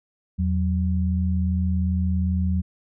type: tone pair together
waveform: sine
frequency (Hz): 82.41 / 185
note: E2 / F#3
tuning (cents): 0 / 0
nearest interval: octave + major second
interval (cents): 1400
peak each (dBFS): -21 / -24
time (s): 0.38-2.62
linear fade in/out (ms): 20
effects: none